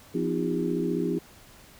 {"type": "tone cluster", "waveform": "sine", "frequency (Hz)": [173.1, 253.3, 312.4, 347.2, 402.7], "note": ["F3", "B3", "D#4", "F4", "G4"], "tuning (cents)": [-15, 44, 7, -10, 47], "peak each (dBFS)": -31, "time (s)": [0.14, 1.19], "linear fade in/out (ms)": 10, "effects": ["pink hiss -52 dBFS RMS until 1.79 s"]}